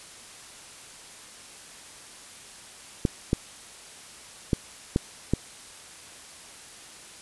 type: clicks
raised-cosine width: 3 ms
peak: -8 dBFS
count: 5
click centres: 3.052 / 3.331 / 4.532 / 4.961 / 5.336 s
effects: white hiss -46 dBFS RMS until 7.21 s + resampled to 24000 Hz